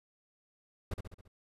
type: noise with echo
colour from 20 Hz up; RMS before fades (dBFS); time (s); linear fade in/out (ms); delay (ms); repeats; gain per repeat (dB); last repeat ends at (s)
brown; -34; 0.91-0.94; 5; 68; 5; -5; 1.28
effects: resampled to 32000 Hz